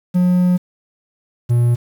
triangle tone pair in turn, 179.8 / 120 Hz, F#3 / B2, -49 / -49 cents, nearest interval perfect fifth, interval 700 cents, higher first, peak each -9 dBFS, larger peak neither, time 0.14-0.58 / 1.49-1.76 s, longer first, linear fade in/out 20 ms, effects 7-bit

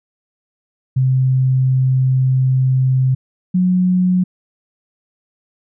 sine tone pair in turn, 130.3 / 182.44 Hz, C3 / F#3, -7 / -24 cents, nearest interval tritone, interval 583 cents, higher second, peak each -11 dBFS, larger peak neither, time 0.96-3.15 / 3.54-4.24 s, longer first, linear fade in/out 10 ms, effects none

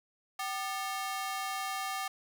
sawtooth ring-modulated tone, 987.8 Hz, B5, in tune, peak -27 dBFS, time 0.39-2.08 s, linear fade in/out 5 ms, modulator 219 Hz, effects 11-bit

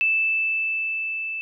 sine tone with level ramp, 2637 Hz, E7, in tune, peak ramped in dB -17 to -27 dBFS, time 0.01-1.41 s, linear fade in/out 0 ms, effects none

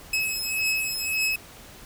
sawtooth beating tone pair, 2573 / 2574.8 Hz, E7 / E7, -43 / -41 cents, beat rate 1.8 Hz, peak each -24 dBFS, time 0.13-1.36 s, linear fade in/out 5 ms, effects pink hiss -46 dBFS RMS until 1.85 s

